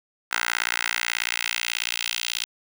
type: tone with high-pass filter sweep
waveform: 10% pulse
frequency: 58.3 Hz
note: A#1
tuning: 1 cent sharp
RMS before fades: -27 dBFS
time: 0.31-2.45 s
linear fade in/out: 10 ms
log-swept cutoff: 1500 to 3300 Hz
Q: 1.8
effects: none